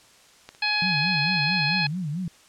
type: clicks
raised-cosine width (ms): 0.2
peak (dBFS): -22 / -31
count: 2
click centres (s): 0.49 / 0.549
type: harmonic tone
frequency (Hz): 840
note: G#5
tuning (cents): +19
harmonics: 1 / 2 / 3 / 4 / 5 / 6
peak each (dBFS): -31 / -29 / -25 / -34 / -26 / -39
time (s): 0.62-1.87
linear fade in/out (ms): 5
type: tone with vibrato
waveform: sine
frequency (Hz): 164.81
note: E3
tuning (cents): 0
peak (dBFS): -26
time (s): 0.82-2.28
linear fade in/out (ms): 2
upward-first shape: sine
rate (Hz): 4.5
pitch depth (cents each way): 230
effects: white hiss -54 dBFS RMS until 2.48 s + low-pass 8000 Hz 12 dB/octave